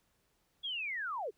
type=linear sweep; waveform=sine; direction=down; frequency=3398 to 358.9 Hz; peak=-35 dBFS; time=0.63-1.31 s; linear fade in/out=20 ms; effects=pink hiss -75 dBFS RMS until 1.37 s